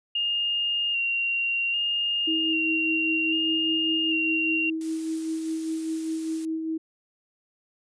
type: tone with vibrato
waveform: sine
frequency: 2794 Hz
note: F7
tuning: in tune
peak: -23 dBFS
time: 0.15-4.7 s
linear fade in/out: 5 ms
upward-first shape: square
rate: 0.63 Hz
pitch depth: 22 cents each way
type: tone with tremolo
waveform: sine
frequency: 320.7 Hz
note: E4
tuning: 48 cents flat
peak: -25 dBFS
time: 2.27-6.78 s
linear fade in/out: 10 ms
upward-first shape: sine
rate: 5 Hz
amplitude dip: 35%
type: noise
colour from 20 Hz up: blue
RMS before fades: -41 dBFS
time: 4.81-6.45 s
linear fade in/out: 0 ms
effects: resampled to 22050 Hz